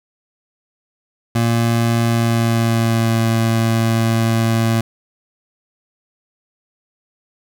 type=tone with pitch glide; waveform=25% pulse; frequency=116.2 to 113.68 Hz; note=A#2 to A#2; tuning=-5 to -43 cents; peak=-10 dBFS; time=1.35-4.81 s; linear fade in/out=5 ms; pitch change=-38 cents; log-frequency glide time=2.05-3.21 s; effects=none